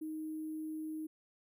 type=tone with sample-and-hold; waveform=sine; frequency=312.3 Hz; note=D#4; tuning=7 cents sharp; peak=-38 dBFS; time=0.01-1.07 s; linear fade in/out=10 ms; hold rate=11025 Hz; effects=none